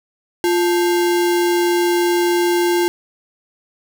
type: tone with sample-and-hold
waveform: sine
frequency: 349.2 Hz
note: F4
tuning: in tune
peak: -13 dBFS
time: 0.44-2.88 s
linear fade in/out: 0 ms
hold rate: 1225 Hz
effects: none